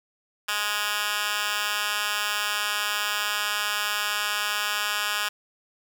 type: tone with high-pass filter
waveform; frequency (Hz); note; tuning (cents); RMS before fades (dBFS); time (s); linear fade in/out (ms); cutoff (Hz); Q
10% pulse; 207.7; G#3; 0; -27; 0.48-5.29; 10; 1800; 1.8
effects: none